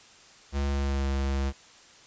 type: tone with pitch glide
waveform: square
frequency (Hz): 70 to 68.2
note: C#2 to C#2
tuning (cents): +18 to -28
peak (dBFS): -26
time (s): 0.52-1.53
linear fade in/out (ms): 50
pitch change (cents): -46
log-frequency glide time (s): 0.68-1.05
effects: white hiss -53 dBFS RMS until 2.06 s + resampled to 16000 Hz